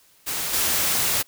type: noise with level steps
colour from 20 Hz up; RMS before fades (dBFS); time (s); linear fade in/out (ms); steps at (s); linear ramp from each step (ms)
white; -27 / -22; 0.26-1.23; 20; 0.53; 10
effects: white hiss -57 dBFS RMS until 1.27 s